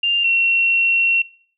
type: tone pair in turn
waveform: sine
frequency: 2794 / 2727 Hz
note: F7 / F7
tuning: 0 / -42 cents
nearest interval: unison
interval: 42 cents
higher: first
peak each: -15 / -13 dBFS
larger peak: second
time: 0.03-0.24 / 0.24-1.22 s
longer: second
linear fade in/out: 5 ms
effects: noise-tail reverb RT60 0.5 s tail -20 dB re dry